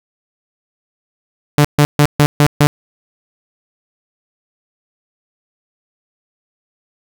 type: tone bursts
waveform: sawtooth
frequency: 146.83 Hz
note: D3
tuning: in tune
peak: -3 dBFS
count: 6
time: 1.58-2.67 s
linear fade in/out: 0 ms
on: 65 ms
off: 140 ms
effects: 7-bit